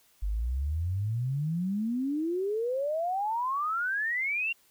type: exponential sweep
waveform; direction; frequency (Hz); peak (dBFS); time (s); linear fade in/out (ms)
sine; up; 47.79 to 2800; -27; 0.22-4.53; 10
effects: white hiss -64 dBFS RMS until 4.7 s